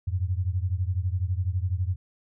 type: beating tone pair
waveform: sine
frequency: 87.31 / 99.31 Hz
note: F2 / G2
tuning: 0 / +23 cents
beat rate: 12 Hz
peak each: -26 / -28 dBFS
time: 0.07-1.96 s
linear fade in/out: 10 ms
effects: none